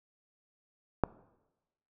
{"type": "click", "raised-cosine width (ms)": 1, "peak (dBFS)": -10, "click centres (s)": 1.037, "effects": ["noise-tail reverb RT60 1.0 s tail -21 dB re dry"]}